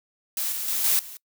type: noise with level steps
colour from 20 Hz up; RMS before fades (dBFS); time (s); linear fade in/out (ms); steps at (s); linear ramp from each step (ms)
blue; -27 / -30 / -26 / -21 / -40; 0.37-1.17; 2; 0.52 / 0.68 / 0.84 / 0.99; 2
effects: noise-tail reverb RT60 0.1 s tail -24 dB re dry